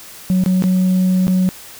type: tone with dropouts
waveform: sine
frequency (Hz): 185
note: F#3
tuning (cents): 0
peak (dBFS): -9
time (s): 0.3-1.49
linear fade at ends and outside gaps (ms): 0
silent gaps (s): 0.438-0.461 / 0.623-0.639 / 1.27-1.28
effects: tanh soft clip ceiling -10 dBFS + white hiss -37 dBFS RMS until 1.79 s